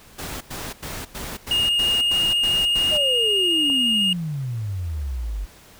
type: noise bursts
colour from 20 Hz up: pink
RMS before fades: -32 dBFS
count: 9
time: 0.18-2.978 s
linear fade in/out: 10 ms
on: 230 ms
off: 91 ms
type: tone with vibrato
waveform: triangle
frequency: 2847 Hz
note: F7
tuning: 33 cents sharp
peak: -16 dBFS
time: 1.51-4.13 s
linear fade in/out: 2 ms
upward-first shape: sine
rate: 14 Hz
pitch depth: 9 cents each way
type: clicks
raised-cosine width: 1 ms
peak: -21 dBFS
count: 2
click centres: 1.648 / 3.7 s
type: exponential sweep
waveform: sine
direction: down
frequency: 627 to 46.25 Hz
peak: -24 dBFS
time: 2.91-5.46 s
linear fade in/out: 20 ms
effects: pink hiss -48 dBFS RMS until 5.79 s